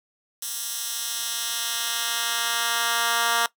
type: tone with high-pass filter sweep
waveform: 10% pulse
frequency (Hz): 233.1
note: A#3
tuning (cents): 0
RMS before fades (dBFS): -26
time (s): 0.42-3.46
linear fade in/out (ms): 2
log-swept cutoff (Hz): 6600 to 1100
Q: 0.73
effects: noise-tail reverb RT60 0.1 s tail -19 dB re dry